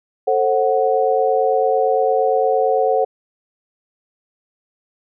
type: chord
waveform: sine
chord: F# diminished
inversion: first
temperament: just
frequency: 444 / 532.8 / 740 Hz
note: A4 / C5 / F#5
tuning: +16 / +31 / 0 cents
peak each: -18 dBFS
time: 0.27-3.05 s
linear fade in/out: 10 ms
effects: none